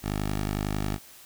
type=tone; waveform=10% pulse; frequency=51 Hz; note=G#1; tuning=31 cents flat; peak=-19 dBFS; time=0.02-0.99 s; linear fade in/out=50 ms; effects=white hiss -50 dBFS RMS until 1.25 s